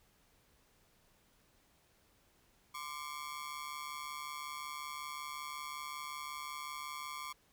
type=ring-modulated tone; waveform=sawtooth; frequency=1108.7 Hz; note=C#6; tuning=in tune; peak=-35 dBFS; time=2.74-7.33 s; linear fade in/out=10 ms; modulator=72.7 Hz; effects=pink hiss -70 dBFS RMS until 7.52 s